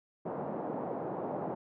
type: band-pass noise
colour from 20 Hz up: white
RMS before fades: -37 dBFS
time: 0.25-1.55 s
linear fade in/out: 10 ms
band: 150 to 790 Hz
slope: 24 dB/octave
effects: none